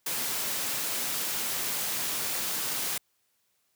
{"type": "high-pass noise", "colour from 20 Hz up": "white", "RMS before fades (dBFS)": -31, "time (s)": [0.06, 2.98], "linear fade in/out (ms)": 5, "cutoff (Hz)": 110, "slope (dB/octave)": 24, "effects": ["white hiss -73 dBFS RMS until 3.75 s", "high-pass 60 Hz 12 dB/octave"]}